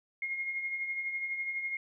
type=tone with tremolo; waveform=sine; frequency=2144 Hz; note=C7; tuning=42 cents sharp; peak=-30 dBFS; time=0.22-1.77 s; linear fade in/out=2 ms; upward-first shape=triangle; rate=12 Hz; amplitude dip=55%; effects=none